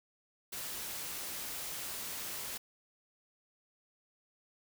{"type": "noise", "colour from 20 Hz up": "white", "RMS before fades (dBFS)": -41, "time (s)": [0.52, 2.58], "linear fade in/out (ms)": 10, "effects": []}